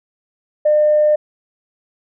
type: tone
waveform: sine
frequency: 603 Hz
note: D5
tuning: 46 cents sharp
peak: -9 dBFS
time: 0.65-1.16 s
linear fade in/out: 10 ms
effects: tanh soft clip ceiling -5 dBFS